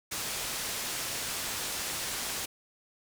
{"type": "low-pass noise", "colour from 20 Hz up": "white", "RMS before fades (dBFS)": -35, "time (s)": [0.11, 2.46], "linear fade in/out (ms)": 10, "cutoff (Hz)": 9900, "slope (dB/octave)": 12, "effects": []}